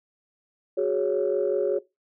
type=chord; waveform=sine; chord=F# suspended second; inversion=none; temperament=equal; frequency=370 / 415.3 / 554.4 Hz; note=F#4 / G#4 / C#5; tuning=0 / 0 / 0 cents; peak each=-25 dBFS; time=0.77-1.79 s; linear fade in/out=10 ms; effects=noise-tail reverb RT60 0.2 s tail -19 dB re dry + tanh soft clip ceiling -14 dBFS